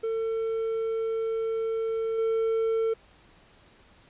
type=tone with level steps; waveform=triangle; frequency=450 Hz; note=A4; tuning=39 cents sharp; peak=-24 / -21 dBFS; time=0.03-2.94 s; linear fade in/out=10 ms; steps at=2.18 s; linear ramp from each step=5 ms; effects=pink hiss -57 dBFS RMS until 4.09 s + resampled to 8000 Hz